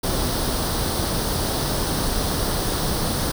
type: noise with comb filter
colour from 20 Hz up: pink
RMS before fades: -23 dBFS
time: 0.03-3.32 s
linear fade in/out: 10 ms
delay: 0.21 ms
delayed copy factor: +0.6
effects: none